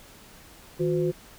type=tone cluster; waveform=sine; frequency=158.2 / 360.1 / 511 Hz; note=D#3 / F#4 / C5; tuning=+29 / -47 / -41 cents; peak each=-27 / -24 / -31 dBFS; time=0.79-1.12 s; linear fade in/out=20 ms; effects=pink hiss -50 dBFS RMS until 1.38 s